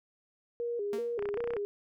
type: tone with vibrato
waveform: sine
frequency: 439.6 Hz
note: A4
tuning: 2 cents flat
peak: -31 dBFS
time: 0.6-1.65 s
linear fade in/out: 0 ms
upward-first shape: square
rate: 2.6 Hz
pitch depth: 130 cents each way
type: tone with exponential decay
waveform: sawtooth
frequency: 230.3 Hz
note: A#3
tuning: 21 cents flat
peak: -32 dBFS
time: 0.93-1.19 s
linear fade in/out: 2 ms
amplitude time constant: 55 ms
type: clicks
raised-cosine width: 0.5 ms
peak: -25 dBFS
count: 12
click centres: 1.192 / 1.225 / 1.256 / 1.289 / 1.342 / 1.374 / 1.405 / 1.441 / 1.475 / 1.506 / 1.536 / 1.567 s
effects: none